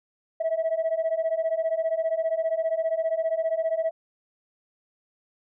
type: beating tone pair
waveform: sine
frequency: 641 / 656 Hz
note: E5 / E5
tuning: -49 / -9 cents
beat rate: 15 Hz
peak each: -25 / -24 dBFS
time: 0.4-3.91 s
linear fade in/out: 10 ms
effects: tanh soft clip ceiling -19 dBFS